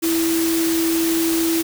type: tone in noise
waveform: sine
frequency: 329.6 Hz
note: E4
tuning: in tune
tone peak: -17 dBFS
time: 0.02-1.63 s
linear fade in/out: 20 ms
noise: white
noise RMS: -25 dBFS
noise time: 0.02-1.63 s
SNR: +5 dB
effects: none